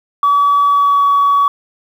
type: tone with pitch glide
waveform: sine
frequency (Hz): 1142 to 1131.5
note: D6 to C#6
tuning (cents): -49 to +35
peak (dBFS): -7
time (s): 0.23-1.48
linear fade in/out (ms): 2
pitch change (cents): -16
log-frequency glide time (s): 0.66-1.04
effects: tanh soft clip ceiling -5 dBFS + 7-bit

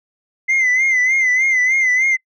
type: tone with vibrato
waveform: sine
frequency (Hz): 2058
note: C7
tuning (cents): -29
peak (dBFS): -10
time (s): 0.48-2.17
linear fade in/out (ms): 20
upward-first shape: sine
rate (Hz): 3.3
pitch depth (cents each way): 69
effects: noise-tail reverb RT60 0.1 s tail -26 dB re dry + tanh soft clip ceiling -11 dBFS

